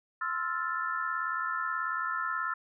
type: chord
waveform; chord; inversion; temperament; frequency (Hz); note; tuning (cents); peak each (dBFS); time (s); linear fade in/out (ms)
sine; F major seventh; second; equal; 1046.5 / 1318.5 / 1396.9 / 1760; C6 / E6 / F6 / A6; 0 / 0 / 0 / 0; -38 / -33 / -35 / -37; 0.21-2.54; 5
effects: none